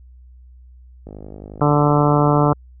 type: click train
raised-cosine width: 2 ms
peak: -22 dBFS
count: 76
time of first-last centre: 1.07-2.532 s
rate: 51.3 Hz
type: harmonic tone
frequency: 146.83 Hz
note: D3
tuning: in tune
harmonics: 1 / 2 / 3 / 4 / 5 / 6 / 7 / 8 / 9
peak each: -16 / -19 / -21 / -22 / -23 / -24 / -24 / -25 / -26 dBFS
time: 1.61-2.53 s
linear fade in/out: 2 ms
effects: added 62 Hz sine -41 dBFS peak until 2.8 s